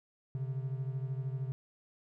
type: beating tone pair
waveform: triangle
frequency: 130 / 143 Hz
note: C3 / D3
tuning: -11 / -46 cents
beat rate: 13 Hz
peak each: -33 / -38 dBFS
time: 0.35-1.52 s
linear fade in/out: 0 ms
effects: none